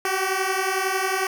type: beating tone pair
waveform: 10% pulse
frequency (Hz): 375.2 / 386.2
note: F#4 / G4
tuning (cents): +24 / -26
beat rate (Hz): 11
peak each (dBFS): -17 / -16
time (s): 0.05-1.27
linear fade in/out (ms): 2
effects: none